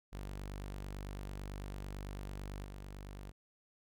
sawtooth tone with level steps, 49 Hz, G1, in tune, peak -38 / -42 dBFS, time 0.12-3.32 s, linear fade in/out 20 ms, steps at 2.64 s, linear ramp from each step 2 ms, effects none

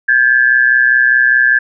sine tone pair together, 1590.1 / 1715 Hz, G6 / A6, +24 / -45 cents, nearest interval minor second, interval 131 cents, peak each -10 dBFS, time 0.08-1.59 s, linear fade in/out 10 ms, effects none

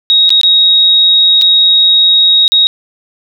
sine tone with dropouts, 3779 Hz, A#7, 23 cents sharp, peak -4 dBFS, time 0.1-2.67 s, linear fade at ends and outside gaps 0 ms, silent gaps 0.293-0.304 / 0.413-0.433 / 1.414-1.42 / 2.479-2.52 s, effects none

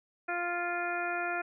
harmonic tone, 349.2 Hz, F4, in tune, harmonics 1 / 2 / 3 / 4 / 5 / 6 / 7, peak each -39 / -35 / -46 / -35 / -40 / -46 / -40 dBFS, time 0.28-1.42 s, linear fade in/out 10 ms, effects none

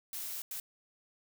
blue noise bursts at uneven times, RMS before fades -40 dBFS, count 2, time 0.13-0.42 / 0.51-0.6 s, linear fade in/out 2 ms, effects none

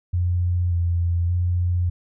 sine tone with vibrato, 87.3 Hz, F2, in tune, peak -18 dBFS, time 0.13-1.9 s, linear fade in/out 10 ms, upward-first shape square, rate 0.86 Hz, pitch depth 24 cents each way, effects none

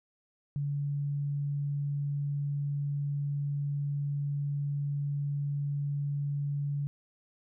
sine tone, 143.1 Hz, D3, 45 cents flat, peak -29 dBFS, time 0.56-6.87 s, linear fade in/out 0 ms, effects none

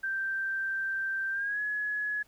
sine tone with pitch glide, 1568 to 1690.3 Hz, G6 to G#6, 0 to +30 cents, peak -29 dBFS, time 0.03-2.23 s, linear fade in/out 10 ms, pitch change +130 cents, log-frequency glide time 1.31-1.61 s, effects pink hiss -64 dBFS RMS until 2.27 s

